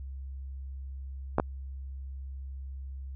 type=clicks; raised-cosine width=1 ms; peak=-10 dBFS; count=2; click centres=1.384 / 1.399 s; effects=added 67 Hz sine -37 dBFS peak until 3.15 s